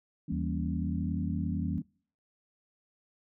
sine chord, E diminished seventh, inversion none, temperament equal, 164.81 / 196 / 233.1 / 277.2 Hz, E3 / G3 / Bb3 / Db4, 0 / 0 / 0 / 0 cents, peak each -35 / -36 / -37 / -38 dBFS, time 0.28-1.82 s, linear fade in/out 10 ms
sine tone with pitch glide, 77.78 to 86.3 Hz, D#2 to F2, 0 to -20 cents, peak -34 dBFS, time 0.32-1.78 s, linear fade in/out 0 ms, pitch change +180 cents, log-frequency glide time 0.47-1.22 s
effects noise-tail reverb RT60 0.5 s tail -25 dB re dry

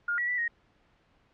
sine tone with pitch steps, 1418 / 1932 / 1970 / 1874 Hz, F6 / B6 / B6 / A#6, +26 / -39 / -5 / +9 cents, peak -26 dBFS, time 0.08-0.48 s, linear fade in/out 5 ms, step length 100 ms, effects pink hiss -66 dBFS RMS until 1.33 s + low-pass 3000 Hz 12 dB/octave

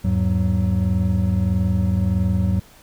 triangle tone cluster, 80.9 / 102.5 / 187.1 Hz, E2 / G#2 / F#3, -32 / -22 / +20 cents, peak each -19 dBFS, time 0.04-2.6 s, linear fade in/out 10 ms, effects pink hiss -49 dBFS RMS until 2.82 s

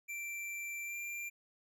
square tone with pitch glide, 2349 to 2376 Hz, D7 to D7, 0 to +20 cents, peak -40 dBFS, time 0.08-1.3 s, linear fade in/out 20 ms, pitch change +20 cents, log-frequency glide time 0.85-0.96 s, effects none

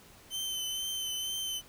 sawtooth tone with vibrato, 3072 Hz, G7, 36 cents flat, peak -30 dBFS, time 0.3-1.62 s, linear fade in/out 50 ms, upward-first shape triangle, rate 2.1 Hz, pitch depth 24 cents each way, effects pink hiss -56 dBFS RMS until 1.68 s

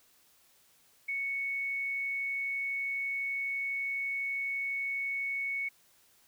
sine tone, 2217 Hz, C#7, in tune, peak -31 dBFS, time 1.08-5.69 s, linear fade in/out 10 ms, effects white hiss -65 dBFS RMS until 6.27 s

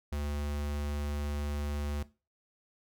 square tone, 73 Hz, D2, 10 cents flat, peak -33 dBFS, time 0.12-2.03 s, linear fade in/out 5 ms, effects noise-tail reverb RT60 0.3 s tail -17 dB re dry

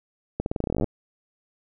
accelerating click train, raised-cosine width 2 ms, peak -12 dBFS, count 17, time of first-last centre 0.4-0.843 s, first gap 61 ms, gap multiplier 0.88, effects none

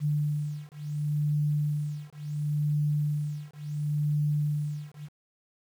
sine beating tone pair, 148.1 / 148.81 Hz, D3 / D3, +15 / +23 cents, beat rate 0.71 Hz, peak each -29 dBFS, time 0-5.09 s, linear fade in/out 50 ms, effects 9-bit

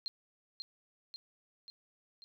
sine tone with echo, 4186 Hz, C8, in tune, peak -35 dBFS, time 0.06-0.08 s, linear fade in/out 0 ms, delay 540 ms, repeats 4, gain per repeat -4 dB, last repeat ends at 2.24 s, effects none

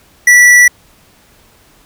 sine tone with hard clipping, 1956 Hz, B6, 17 cents flat, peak -4 dBFS, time 0.27-0.68 s, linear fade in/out 5 ms, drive 11 dB, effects pink hiss -47 dBFS RMS until 1.85 s

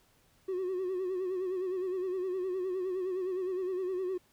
triangle tone with vibrato, 370.4 Hz, F#4, 2 cents sharp, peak -28 dBFS, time 0.48-4.18 s, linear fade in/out 10 ms, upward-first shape sine, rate 9.7 Hz, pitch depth 64 cents each way, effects tanh soft clip ceiling -26 dBFS + pink hiss -67 dBFS RMS until 4.32 s

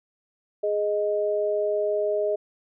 sine tone pair together, 416.2 / 622.3 Hz, G#4 / D#5, +4 / 0 cents, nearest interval perfect fifth, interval 696 cents, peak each -25 / -24 dBFS, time 0.63-2.36 s, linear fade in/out 10 ms, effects none

